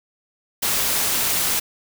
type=noise; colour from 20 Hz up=white; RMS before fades=-21 dBFS; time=0.62-1.6 s; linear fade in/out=10 ms; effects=none